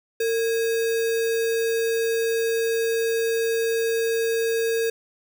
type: tone with sample-and-hold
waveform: sine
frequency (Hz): 455.7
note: A#4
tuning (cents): -39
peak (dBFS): -20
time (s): 0.2-4.9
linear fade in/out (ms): 5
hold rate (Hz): 2100
effects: none